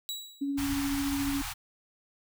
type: tone with exponential decay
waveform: sawtooth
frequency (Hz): 3895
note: B7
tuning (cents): -25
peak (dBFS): -28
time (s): 0.09-0.6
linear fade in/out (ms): 0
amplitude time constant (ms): 110
type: tone with tremolo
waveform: sine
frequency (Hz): 279.9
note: C#4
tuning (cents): +17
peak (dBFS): -27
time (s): 0.41-1.42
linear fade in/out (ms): 10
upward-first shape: sine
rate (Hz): 14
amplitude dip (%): 25
type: band-stop noise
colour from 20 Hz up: pink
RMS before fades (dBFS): -36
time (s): 0.57-1.54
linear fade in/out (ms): 20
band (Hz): 130 to 740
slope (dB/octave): 96
effects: none